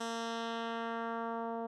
10% pulse tone with low-pass filter sweep, 229.7 Hz, A#3, 25 cents flat, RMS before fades -38 dBFS, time 0-1.67 s, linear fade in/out 10 ms, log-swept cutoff 7700 to 700 Hz, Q 1.2, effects none

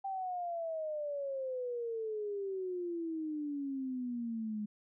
sine exponential sweep, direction down, 787 to 207.7 Hz, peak -35 dBFS, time 0.04-4.66 s, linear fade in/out 10 ms, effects none

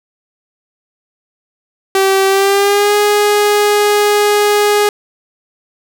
sawtooth tone with pitch glide, 386.7 to 414.5 Hz, G4 to G#4, -24 to -3 cents, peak -5 dBFS, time 1.95-4.89 s, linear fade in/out 2 ms, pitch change +121 cents, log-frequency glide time 2.27-2.95 s, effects none

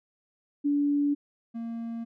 sine / triangle tone pair in turn, 288 / 230.6 Hz, D4 / A#3, -34 / -19 cents, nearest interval major third, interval 385 cents, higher first, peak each -22 / -30 dBFS, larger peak first, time 0.64-1.15 / 1.54-2.05 s, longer neither, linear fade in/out 20 ms, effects none

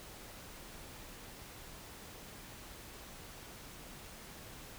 silence, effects pink hiss -51 dBFS RMS until 4.78 s

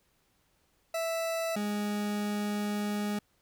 40% pulse tone pair in turn, 659.3 / 207.2 Hz, E5 / G#3, 0 / -4 cents, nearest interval octave + minor sixth, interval 2004 cents, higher first, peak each -29 / -29 dBFS, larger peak neither, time 0.94-1.56 / 1.56-3.19 s, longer second, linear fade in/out 5 ms, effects pink hiss -71 dBFS RMS until 3.41 s

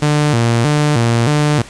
sawtooth tone with vibrato, 131.9 Hz, C3, 14 cents sharp, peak -7 dBFS, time 0.02-1.62 s, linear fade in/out 5 ms, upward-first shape square, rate 1.6 Hz, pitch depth 210 cents each way, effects pink hiss -36 dBFS RMS until 1.69 s + resampled to 22050 Hz

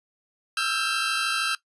20% pulse tone cluster, 1311 / 1364 / 1582 Hz, E6 / F6 / G6, -10 / -41 / +15 cents, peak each -23 dBFS, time 0.57-1.55 s, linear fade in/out 2 ms, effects noise-tail reverb RT60 0.1 s tail -18 dB re dry + resampled to 24000 Hz

